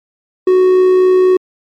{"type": "tone with amplitude modulation", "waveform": "triangle", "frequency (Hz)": 370, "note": "F#4", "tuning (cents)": 0, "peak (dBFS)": -3, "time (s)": [0.47, 1.37], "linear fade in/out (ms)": 5, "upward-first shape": "sine", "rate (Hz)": 64.1, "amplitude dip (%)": 25, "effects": ["MP3 64 kbps"]}